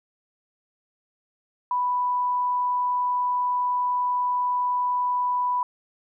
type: tone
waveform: sine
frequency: 989 Hz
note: B5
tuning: 2 cents sharp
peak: -21 dBFS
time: 1.71-5.63 s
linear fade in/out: 2 ms
effects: none